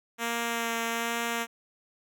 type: tone with vibrato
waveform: 5% pulse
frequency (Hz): 231.9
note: A#3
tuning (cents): -9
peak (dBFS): -17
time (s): 0.18-1.47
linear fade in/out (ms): 50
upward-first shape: sine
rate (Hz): 1.2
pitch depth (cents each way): 14
effects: none